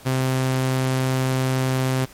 sawtooth tone, 130.5 Hz, C3, 4 cents flat, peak -15 dBFS, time 0.05-2.06 s, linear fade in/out 20 ms, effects pink hiss -46 dBFS RMS until 2.13 s + MP3 64 kbps

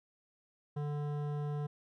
sine tone with hard clipping, 146.83 Hz, D3, in tune, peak -36 dBFS, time 0.76-1.67 s, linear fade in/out 10 ms, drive 14 dB, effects none

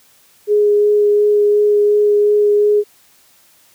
sine tone with vibrato, 415.3 Hz, G#4, in tune, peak -9 dBFS, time 0.47-2.84 s, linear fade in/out 50 ms, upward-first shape sine, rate 2.8 Hz, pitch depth 9 cents each way, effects white hiss -51 dBFS RMS until 3.74 s + high-pass 60 Hz 12 dB/octave

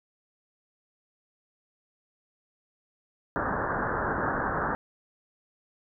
white low-pass noise, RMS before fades -29 dBFS, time 3.36-4.75 s, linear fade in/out 0 ms, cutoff 1700 Hz, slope 96 dB/octave, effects none

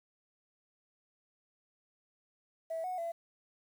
sine tone with pitch steps, 653 / 735 / 674 Hz, E5 / F#5 / E5, -17 / -12 / +38 cents, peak -33 dBFS, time 2.7-3.12 s, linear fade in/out 10 ms, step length 140 ms, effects tanh soft clip ceiling -31 dBFS + 10-bit

